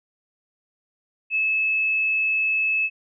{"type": "tone", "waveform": "sine", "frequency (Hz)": 2600, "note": "E7", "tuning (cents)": -24, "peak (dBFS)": -19, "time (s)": [1.3, 2.9], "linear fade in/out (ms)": 50, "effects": []}